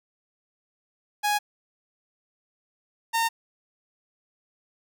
sawtooth tone pair in turn, 830.6 / 914 Hz, G#5 / A#5, 0 / -34 cents, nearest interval major second, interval 166 cents, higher second, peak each -18 dBFS, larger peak neither, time 1.23-1.39 / 3.13-3.29 s, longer neither, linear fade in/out 20 ms, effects none

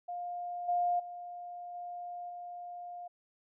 sine tone with level steps, 706 Hz, F5, 19 cents sharp, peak -36 / -27 / -41 / -39 / -41 dBFS, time 0.08-3.08 s, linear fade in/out 10 ms, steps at 0.68 / 0.99 / 1.74 / 2.29 s, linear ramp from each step 10 ms, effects none

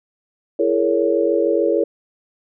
sine chord, A# half-diminished seventh, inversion second, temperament just, 335.6 / 419.5 / 466.2 / 559.4 Hz, E4 / G#4 / A#4 / C#5, +31 / +17 / 0 / +16 cents, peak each -20 dBFS, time 0.59-1.84 s, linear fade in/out 5 ms, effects none

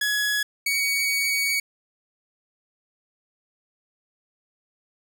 sawtooth tone pair in turn, 1684 / 2248 Hz, G#6 / C#7, +24 / +24 cents, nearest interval perfect fourth, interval 500 cents, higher second, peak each -18 dBFS, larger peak neither, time 0.01-0.43 / 0.66-1.6 s, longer second, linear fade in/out 5 ms, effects 10-bit

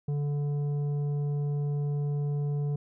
sine tone with tanh clipping, 145.1 Hz, D3, 21 cents flat, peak -28 dBFS, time 0.08-2.76 s, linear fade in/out 5 ms, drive 8 dB, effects none

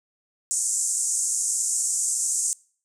pink band-pass noise, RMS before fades -25 dBFS, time 0.51-2.53 s, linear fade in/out 0 ms, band 6700 to 9000 Hz, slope 48 dB/octave, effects noise-tail reverb RT60 0.5 s tail -25 dB re dry

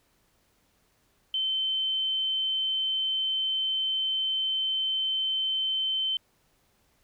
sine tone, 3084 Hz, G7, 29 cents flat, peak -25 dBFS, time 1.34-6.17 s, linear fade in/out 2 ms, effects pink hiss -68 dBFS RMS until 7.03 s

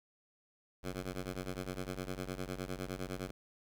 10% pulse ring-modulated tone, 93.4 Hz, F#2, 17 cents sharp, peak -28 dBFS, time 0.83-3.31 s, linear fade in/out 5 ms, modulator 41.8 Hz, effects none

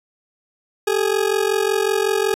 40% pulse ring-modulated tone, 414.6 Hz, G#4, 3 cents flat, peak -13 dBFS, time 0.87-2.34 s, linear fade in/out 0 ms, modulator 22.7 Hz, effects resampled to 32000 Hz

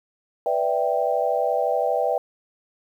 sine chord, E minor seventh, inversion second, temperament equal, 493.9 / 587.3 / 659.3 / 784 Hz, B4 / D5 / E5 / G5, 0 / 0 / 0 / 0 cents, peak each -25 dBFS, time 0.46-2.18 s, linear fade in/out 2 ms, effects 9-bit

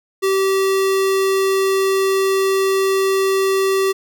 square tone, 386.2 Hz, G4, 26 cents flat, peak -15 dBFS, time 0.22-3.93 s, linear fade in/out 20 ms, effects none

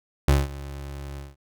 30% pulse tone with ADSR envelope, 69.9 Hz, C#2, 15 cents sharp, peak -11 dBFS, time 0.28-1.36 s, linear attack 4 ms, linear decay 190 ms, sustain -20 dB, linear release 180 ms, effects none

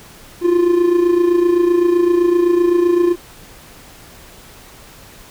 triangle tone with amplitude modulation, 349.2 Hz, F4, in tune, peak -6 dBFS, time 0.41-3.16 s, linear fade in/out 50 ms, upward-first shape sine, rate 27.8 Hz, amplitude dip 60%, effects pink hiss -41 dBFS RMS until 5.3 s

